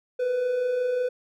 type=tone pair together; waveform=triangle; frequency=474 / 499.5 Hz; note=A#4 / B4; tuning=+29 / +20 cents; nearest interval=minor second; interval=91 cents; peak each=-33 / -21 dBFS; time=0.19-1.09 s; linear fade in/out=10 ms; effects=none